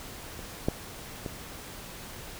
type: clicks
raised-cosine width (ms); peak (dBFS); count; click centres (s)
2; -27 / -11 / -20; 3; 0.392 / 0.685 / 1.262
effects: pink hiss -43 dBFS RMS until 2.39 s